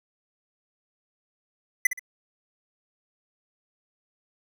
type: tone with echo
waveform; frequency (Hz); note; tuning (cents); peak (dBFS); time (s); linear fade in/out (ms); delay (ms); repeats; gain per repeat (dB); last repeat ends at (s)
square; 2009; B6; +29; -16; 1.85-1.87; 5; 62; 2; -10; 1.994
effects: none